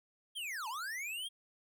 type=linear two-way sweep; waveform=square; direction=down then up; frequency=3304 to 841 to 3304 Hz; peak=-39 dBFS; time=0.35-1.29 s; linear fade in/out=20 ms; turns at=0.68 s; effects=none